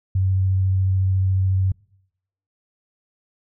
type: tone with vibrato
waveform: sine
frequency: 94.7 Hz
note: F#2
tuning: 41 cents sharp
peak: -16 dBFS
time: 0.15-1.72 s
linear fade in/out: 5 ms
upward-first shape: sine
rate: 14 Hz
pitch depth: 11 cents each way
effects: noise-tail reverb RT60 0.8 s tail -26 dB re dry